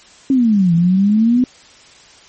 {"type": "exponential two-way sweep", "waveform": "sine", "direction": "down then up", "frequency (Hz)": [277.2, 165.2, 256.1], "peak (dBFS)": -9, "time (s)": [0.3, 1.44], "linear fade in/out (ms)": 2, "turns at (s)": 0.74, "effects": ["white hiss -44 dBFS RMS until 2.28 s", "MP3 32 kbps"]}